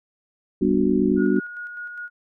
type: chord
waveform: sine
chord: G major seventh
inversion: none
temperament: just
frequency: 196 / 245 / 294 / 367.5 Hz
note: G3 / B3 / D4 / F#4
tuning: 0 / -14 / +2 / -12 cents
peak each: -22 dBFS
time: 0.61-1.4 s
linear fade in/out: 10 ms
type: click train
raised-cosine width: 5 ms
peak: -27 dBFS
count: 19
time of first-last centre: 0.62-1.179 s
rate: 32.2 Hz
type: tone with tremolo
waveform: sine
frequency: 1444 Hz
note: F#6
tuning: 43 cents flat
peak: -30 dBFS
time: 1.16-2.1 s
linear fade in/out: 50 ms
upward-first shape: square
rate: 4.9 Hz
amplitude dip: 35%
effects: none